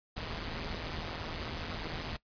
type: noise with amplitude modulation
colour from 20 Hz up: pink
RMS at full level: -35 dBFS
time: 0.16-2.17 s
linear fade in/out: 10 ms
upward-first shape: sine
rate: 161 Hz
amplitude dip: 75%
effects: noise-tail reverb RT60 0.1 s tail -20 dB re dry + resampled to 11025 Hz